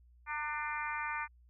harmonic tone with a mistuned harmonic, 298.5 Hz, D4, 28 cents sharp, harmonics 3 / 4 / 5 / 6 / 7 / 8, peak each -40 / -41 / -42 / -43 / -43 / -44 dBFS, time 0.26-1.28 s, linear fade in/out 50 ms, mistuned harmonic 3, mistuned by +32 cents, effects added 60 Hz sine -59 dBFS peak until 1.49 s

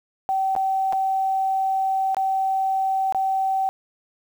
sine tone with dropouts, 769 Hz, G5, 33 cents flat, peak -19 dBFS, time 0.29-3.69 s, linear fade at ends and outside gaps 0 ms, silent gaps 0.552-0.563 / 0.925-0.931 / 2.146-2.168 / 3.124-3.147 s, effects 8-bit

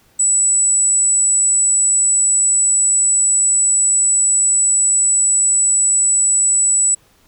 sine tone, 7902 Hz, B8, in tune, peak -11 dBFS, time 0.19-6.95 s, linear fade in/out 10 ms, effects pink hiss -54 dBFS RMS until 7.27 s

